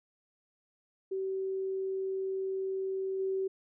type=tone with level steps; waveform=sine; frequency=382.9 Hz; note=G4; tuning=41 cents flat; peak=-31 / -29 dBFS; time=1.11-3.48 s; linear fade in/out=10 ms; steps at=3.19 s; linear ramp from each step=10 ms; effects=none